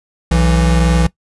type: tone pair together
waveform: square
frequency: 62.47 / 165.9 Hz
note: B1 / E3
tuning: +20 / +11 cents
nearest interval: octave + perfect fourth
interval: 1691 cents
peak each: -13 / -14 dBFS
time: 0.31-1.07 s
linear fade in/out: 5 ms
effects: noise-tail reverb RT60 0.1 s tail -19 dB re dry + resampled to 24000 Hz